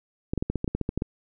clicks, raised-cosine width 3 ms, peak -13 dBFS, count 12, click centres 0.335 / 0.377 / 0.425 / 0.5 / 0.557 / 0.644 / 0.678 / 0.75 / 0.813 / 0.891 / 0.976 / 1.021 s, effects none

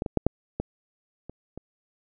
clicks, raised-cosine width 2 ms, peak -14 / -16 / -7 / -6 / -14 / -25 / -24 dBFS, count 7, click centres 0.021 / 0.062 / 0.173 / 0.266 / 0.6 / 1.296 / 1.576 s, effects none

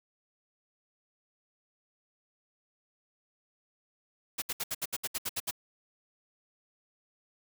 white noise bursts, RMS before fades -33 dBFS, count 11, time 4.38-5.511 s, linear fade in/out 10 ms, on 41 ms, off 68 ms, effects none

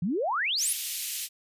sine exponential sweep, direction up, 155.56 to 11790 Hz, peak -25 dBFS, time 0.02-0.73 s, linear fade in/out 5 ms
white high-pass noise, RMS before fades -32 dBFS, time 0.57-1.29 s, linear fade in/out 50 ms, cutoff 2400 Hz, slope 24 dB/octave
effects resampled to 32000 Hz

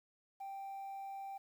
sine tone, 784 Hz, G5, in tune, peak -40 dBFS, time 0.4-1.38 s, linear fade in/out 10 ms, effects tanh soft clip ceiling -42 dBFS + 11-bit

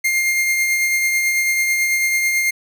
45% pulse tone with tremolo, 2117 Hz, C7, 20 cents sharp, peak -14 dBFS, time 0.04-2.51 s, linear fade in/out 10 ms, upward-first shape triangle, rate 9.1 Hz, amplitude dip 35%, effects none

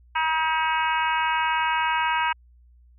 harmonic tone with a mistuned harmonic, 318.3 Hz, D#4, 39 cents sharp, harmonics 3 / 4 / 5 / 6 / 7 / 8 / 9, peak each -23 / -30 / -28 / -36 / -32 / -32 / -34 dBFS, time 0.15-2.33 s, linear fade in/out 10 ms, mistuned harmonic 6, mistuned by +15 cents, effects added 60 Hz sine -51 dBFS peak until 2.98 s

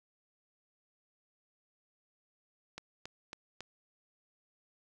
click train, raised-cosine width 0.2 ms, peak -25 dBFS, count 4, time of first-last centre 2.78-3.606 s, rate 3.63 Hz, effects none

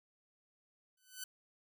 5% pulse tone with exponential growth, 1506 Hz, F#6, 30 cents sharp, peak -28 dBFS, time 0.97-1.24 s, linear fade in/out 5 ms, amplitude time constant 57 ms, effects none

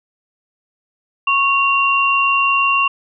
sine tone pair together, 1103 / 2763 Hz, C#6 / F7, -9 / -19 cents, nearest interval octave + major third, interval 1590 cents, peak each -15 dBFS, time 1.27-2.88 s, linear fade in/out 5 ms, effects none

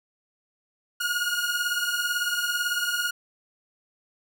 sawtooth beating tone pair, 1429 / 1447 Hz, F6 / F#6, +39 / -39 cents, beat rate 18 Hz, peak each -24 dBFS, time 1-3.11 s, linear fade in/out 10 ms, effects none

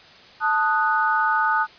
sine chord, D# diminished, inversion second, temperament equal, 880 / 1244.5 / 1480 Hz, A5 / D#6 / F#6, 0 / 0 / 0 cents, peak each -22 dBFS, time 0.4-1.67 s, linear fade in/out 50 ms, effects white hiss -47 dBFS RMS until 1.78 s + resampled to 11025 Hz

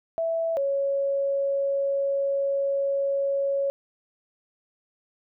sine tone pair in turn, 659.3 / 554.4 Hz, E5 / C#5, 0 / 0 cents, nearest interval minor third, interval 300 cents, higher first, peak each -23 / -22 dBFS, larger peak second, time 0.18-0.57 / 0.57-3.7 s, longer second, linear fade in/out 0 ms, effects none

